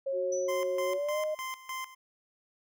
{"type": "tone with pitch glide", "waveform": "sine", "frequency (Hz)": [543, 616.6], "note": ["C#5", "D#5"], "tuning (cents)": [-36, -16], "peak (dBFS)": -29, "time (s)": [0.06, 1.35], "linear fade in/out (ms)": 10, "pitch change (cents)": 220, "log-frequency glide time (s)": [0.85, 1.2]}
{"type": "tone", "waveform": "sine", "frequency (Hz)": 370, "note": "F#4", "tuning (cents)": 0, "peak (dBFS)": -34, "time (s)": [0.12, 0.99], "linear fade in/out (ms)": 50}
{"type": "tone with exponential decay", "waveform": "sine", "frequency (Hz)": 5960, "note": "F#8", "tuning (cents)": 12, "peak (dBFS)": -36, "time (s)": [0.32, 0.88], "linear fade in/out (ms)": 5, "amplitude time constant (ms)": 120}
{"type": "tone with tremolo", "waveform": "25% pulse", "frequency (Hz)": 1041, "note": "C6", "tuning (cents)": -9, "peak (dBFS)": -31, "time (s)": [0.48, 1.95], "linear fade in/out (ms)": 10, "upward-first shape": "square", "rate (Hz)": 3.3, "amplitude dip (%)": 80}
{"effects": []}